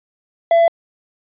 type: tone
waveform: triangle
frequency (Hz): 672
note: E5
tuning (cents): +33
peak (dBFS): -7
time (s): 0.51-0.68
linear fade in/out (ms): 2
effects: resampled to 8000 Hz